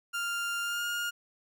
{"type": "tone with pitch glide", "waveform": "30% pulse", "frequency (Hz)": [1396.9, 1418.9], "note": ["F6", "F6"], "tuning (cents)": [0, 27], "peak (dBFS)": -28, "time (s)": [0.13, 1.11], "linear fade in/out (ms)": 20, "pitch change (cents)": 27, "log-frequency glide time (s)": [0.62, 0.85], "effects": []}